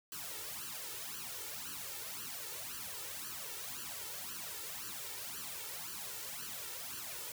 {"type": "noise with flanger", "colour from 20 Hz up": "white", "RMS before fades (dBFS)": -44, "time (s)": [0.12, 7.32], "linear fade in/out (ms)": 2, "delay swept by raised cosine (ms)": [0.67, 2.27], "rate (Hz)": 1.9, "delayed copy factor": 0.95, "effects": ["high-pass 80 Hz 12 dB/octave"]}